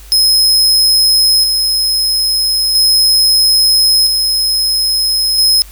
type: tone with tremolo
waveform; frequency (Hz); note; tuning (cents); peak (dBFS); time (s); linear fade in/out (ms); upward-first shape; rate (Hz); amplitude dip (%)
40% pulse; 5130; E8; -48; -6; 0.12-5.62; 0; square; 0.38; 35
effects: added 50 Hz sine -33 dBFS peak until 5.71 s + white hiss -40 dBFS RMS until 5.71 s